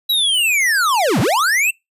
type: linear two-way sweep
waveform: square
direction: down then up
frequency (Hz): 3951 to 98 to 2750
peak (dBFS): -14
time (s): 0.09-1.71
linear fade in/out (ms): 10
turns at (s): 1.2
effects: noise-tail reverb RT60 0.2 s tail -26 dB re dry + resampled to 32000 Hz